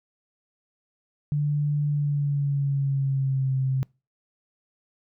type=tone with pitch glide; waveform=sine; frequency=146.83 to 132.33 Hz; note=D3 to C3; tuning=0 to +20 cents; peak=-21 dBFS; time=1.32-3.83 s; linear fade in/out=0 ms; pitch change=-180 cents; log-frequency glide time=1.88-3.55 s; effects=noise-tail reverb RT60 0.3 s tail -26 dB re dry